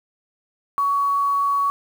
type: tone with quantisation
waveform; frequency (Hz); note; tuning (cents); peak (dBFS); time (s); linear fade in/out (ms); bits
sine; 1124; C#6; +24; -17; 0.78-1.7; 0; 7
effects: none